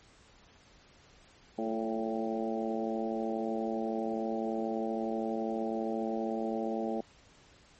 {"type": "harmonic tone with a mistuned harmonic", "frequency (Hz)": 112.3, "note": "A2", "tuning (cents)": 36, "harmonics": [2, 3, 4, 5, 6, 7], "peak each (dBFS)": [-35, -37, -38, -39, -40, -40], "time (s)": [1.58, 7.01], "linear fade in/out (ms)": 5, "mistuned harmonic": 4, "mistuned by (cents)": -33, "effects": ["pink hiss -60 dBFS RMS until 7.79 s", "MP3 32 kbps"]}